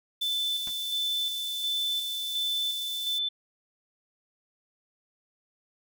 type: high-pass noise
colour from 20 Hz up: white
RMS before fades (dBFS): -41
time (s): 0.21-3.19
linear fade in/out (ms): 10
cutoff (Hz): 3800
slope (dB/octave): 24
type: tone with tremolo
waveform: sine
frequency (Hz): 3520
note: A7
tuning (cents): 0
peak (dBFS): -26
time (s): 0.21-3.29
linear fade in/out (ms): 10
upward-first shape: square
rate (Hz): 1.4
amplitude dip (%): 40
type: noise with exponential decay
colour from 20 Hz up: pink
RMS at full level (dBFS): -41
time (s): 0.67-0.77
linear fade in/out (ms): 1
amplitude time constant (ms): 20
effects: none